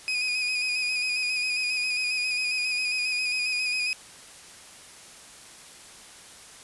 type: tone with vibrato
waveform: 30% pulse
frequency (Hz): 2489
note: D#7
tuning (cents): 0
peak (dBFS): -22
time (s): 0.08-3.93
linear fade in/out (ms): 0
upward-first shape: square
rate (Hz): 7.4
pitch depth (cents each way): 26
effects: white hiss -47 dBFS RMS until 6.63 s + resampled to 24000 Hz